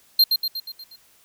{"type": "tone with echo", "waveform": "square", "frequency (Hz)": 4186, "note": "C8", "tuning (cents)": 0, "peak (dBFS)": -12, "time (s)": [0.19, 0.24], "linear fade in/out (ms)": 5, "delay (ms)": 120, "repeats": 6, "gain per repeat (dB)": -5, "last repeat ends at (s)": 0.96, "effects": ["white hiss -57 dBFS RMS until 1.24 s"]}